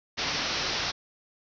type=low-pass noise; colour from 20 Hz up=white; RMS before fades=-30 dBFS; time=0.17-0.92 s; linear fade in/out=20 ms; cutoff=5800 Hz; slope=96 dB/octave; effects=none